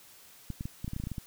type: clicks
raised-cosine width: 5 ms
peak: -23 dBFS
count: 12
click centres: 0.503 / 0.609 / 0.655 / 0.845 / 0.879 / 0.934 / 0.964 / 1 / 1.038 / 1.071 / 1.117 / 1.182 s
effects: white hiss -55 dBFS RMS until 1.26 s